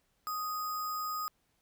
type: tone with sample-and-hold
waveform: sine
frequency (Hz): 1244.5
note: D#6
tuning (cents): 0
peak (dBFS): -33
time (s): 0.27-1.28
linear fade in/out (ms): 0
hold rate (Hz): 6300
effects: pink hiss -75 dBFS RMS until 1.61 s